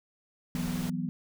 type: chord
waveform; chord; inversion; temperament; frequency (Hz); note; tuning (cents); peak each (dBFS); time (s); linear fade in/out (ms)
sine; E suspended second; none; equal; 164.81 / 185 / 246.9; E3 / F#3 / B3; 0 / 0 / 0; -34; 0.55-1.09; 0
type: noise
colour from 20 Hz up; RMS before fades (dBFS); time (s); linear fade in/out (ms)
pink; -40; 0.55-0.9; 5
effects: none